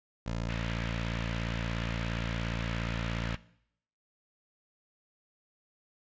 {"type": "tone", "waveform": "15% pulse", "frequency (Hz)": 57.1, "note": "A#1", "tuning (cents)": -35, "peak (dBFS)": -26, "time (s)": [0.26, 3.36], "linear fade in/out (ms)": 5}
{"type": "band-pass noise", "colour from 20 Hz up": "pink", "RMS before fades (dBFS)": -43, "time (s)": [0.48, 3.37], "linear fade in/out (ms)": 20, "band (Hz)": [1300, 3200], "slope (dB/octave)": 24}
{"effects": ["noise-tail reverb RT60 0.7 s tail -19 dB re dry", "resampled to 16000 Hz"]}